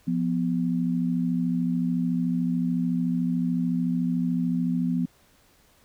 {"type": "tone pair together", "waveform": "sine", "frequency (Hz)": [174.4, 248.1], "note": ["F3", "B3"], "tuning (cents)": [-2, 8], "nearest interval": "tritone", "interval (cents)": 610, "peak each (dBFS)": -25, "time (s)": [0.07, 5.06], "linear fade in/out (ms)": 10, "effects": ["pink hiss -60 dBFS RMS until 5.84 s"]}